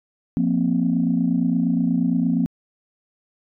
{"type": "chord", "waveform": "sine", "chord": "F suspended fourth", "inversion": "none", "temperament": "equal", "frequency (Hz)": [174.61, 233.1, 261.6], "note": ["F3", "Bb3", "C4"], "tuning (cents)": [0, 0, 0], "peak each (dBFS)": -21, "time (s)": [0.37, 2.46], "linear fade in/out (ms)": 0, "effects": ["tanh soft clip ceiling -9 dBFS"]}